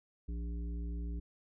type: harmonic tone with a mistuned harmonic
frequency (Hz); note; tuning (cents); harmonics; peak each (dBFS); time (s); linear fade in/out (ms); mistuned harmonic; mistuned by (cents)
58.27; A#1; 0; 1 / 3 / 5 / 7; -36 / -47 / -50 / -57; 0.28-1.2; 10; 7; -16
effects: none